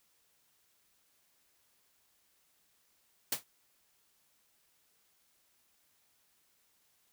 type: noise with exponential decay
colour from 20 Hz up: white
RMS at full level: -27 dBFS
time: 3.32-3.44 s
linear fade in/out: 5 ms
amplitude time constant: 24 ms
effects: white hiss -72 dBFS RMS until 7.12 s